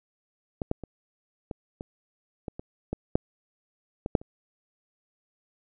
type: clicks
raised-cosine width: 2 ms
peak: -16 / -12 / -24 / -20 / -22 / -20 / -23 / -16 / -7 / -17 / -6 / -30 dBFS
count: 12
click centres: 0.618 / 0.714 / 0.837 / 1.512 / 1.809 / 2.482 / 2.595 / 2.93 / 3.155 / 4.061 / 4.152 / 4.215 s
effects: none